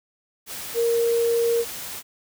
sine tone in noise, 466.2 Hz, A#4, in tune, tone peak -18 dBFS, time 0.74-1.65 s, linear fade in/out 50 ms, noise white, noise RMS -34 dBFS, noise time 0.46-2.03 s, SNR +13 dB, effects none

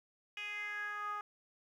10% pulse tone with band-pass filter sweep, 415.3 Hz, G#4, in tune, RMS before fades -41 dBFS, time 0.37-1.21 s, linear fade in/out 2 ms, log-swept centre 2700 to 1100 Hz, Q 5.2, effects 12-bit

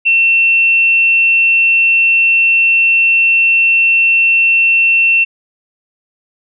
sine tone, 2700 Hz, E7, 41 cents sharp, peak -7 dBFS, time 0.05-5.25 s, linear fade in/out 20 ms, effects none

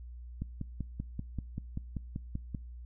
click train, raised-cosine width 5 ms, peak -23 dBFS, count 12, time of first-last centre 0.42-2.548 s, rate 5.17 Hz, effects noise-tail reverb RT60 0.5 s tail -25 dB re dry + added 60 Hz sine -43 dBFS peak until 2.85 s

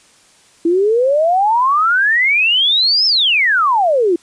sine exponential two-way sweep, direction up then down, 326.3 to 5360 to 326.3 Hz, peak -10 dBFS, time 0.65-4.16 s, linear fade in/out 5 ms, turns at 3.06 s, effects white hiss -49 dBFS RMS until 4.22 s + resampled to 22050 Hz

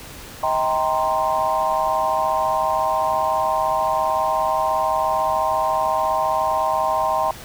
sine chord, C minor seventh, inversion first, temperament equal with one note detuned, 633.5 / 784 / 932.3 / 1046.5 Hz, Eb5 / G5 / Bb5 / C6, +31 / 0 / 0 / 0 cents, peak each -23 dBFS, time 0.43-7.31 s, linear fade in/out 2 ms, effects pink hiss -38 dBFS RMS until 7.44 s

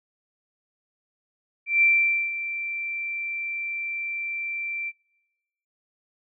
sine tone with ADSR envelope, 2349 Hz, D7, in tune, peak -15 dBFS, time 1.66-4.92 s, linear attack 160 ms, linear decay 490 ms, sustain -13 dB, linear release 39 ms, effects noise-tail reverb RT60 1.0 s tail -25 dB re dry

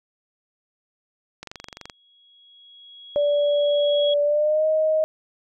click train, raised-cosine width 0.2 ms, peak -18 dBFS, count 12, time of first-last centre 1.43-1.898 s, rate 23.5 Hz
sine tone with exponential growth, 3322 Hz, G#7, in tune, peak -24 dBFS, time 1.56-4.14 s, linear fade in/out 5 ms, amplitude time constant 560 ms
sine tone with pitch glide, 581 to 626.3 Hz, D5 to D#5, -19 to +11 cents, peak -17 dBFS, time 3.16-5.04 s, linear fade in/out 0 ms, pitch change +130 cents, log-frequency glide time 4.22-4.66 s
effects none

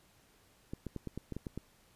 clicks, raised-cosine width 3 ms, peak -26 dBFS, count 9, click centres 0.735 / 0.867 / 0.963 / 1.073 / 1.176 / 1.323 / 1.366 / 1.468 / 1.576 s, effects pink hiss -66 dBFS RMS until 1.95 s + resampled to 32000 Hz

